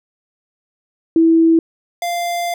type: tone pair in turn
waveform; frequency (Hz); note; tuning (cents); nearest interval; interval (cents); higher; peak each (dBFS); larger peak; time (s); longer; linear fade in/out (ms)
sine / square; 327.7 / 694.4; E4 / F5; -10 / -10; octave + minor second; 1300; second; -8 / -19; first; 1.16-1.59 / 2.02-2.54; second; 2
effects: none